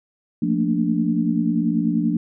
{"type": "chord", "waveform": "sine", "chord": "Bb major seventh", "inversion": "second", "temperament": "equal with one note detuned", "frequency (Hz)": [174.61, 222.8, 233.1, 293.7], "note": ["F3", "A3", "Bb3", "D4"], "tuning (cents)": [0, 22, 0, 0], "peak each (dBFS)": -23, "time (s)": [0.42, 2.17], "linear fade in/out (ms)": 5, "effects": []}